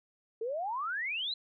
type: exponential sweep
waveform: sine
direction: up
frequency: 430.7 to 4140 Hz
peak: -32 dBFS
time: 0.41-1.34 s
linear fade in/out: 5 ms
effects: none